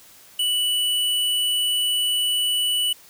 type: tone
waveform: square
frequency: 2960 Hz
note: F#7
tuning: in tune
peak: -20 dBFS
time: 0.39-2.93 s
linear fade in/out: 5 ms
effects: white hiss -49 dBFS RMS until 3.09 s